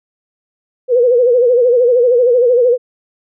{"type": "tone with vibrato", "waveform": "sine", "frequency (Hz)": 489, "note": "B4", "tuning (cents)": -17, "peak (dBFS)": -7, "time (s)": [0.88, 2.78], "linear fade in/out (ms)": 50, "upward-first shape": "sine", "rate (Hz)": 13, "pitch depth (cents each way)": 86, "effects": []}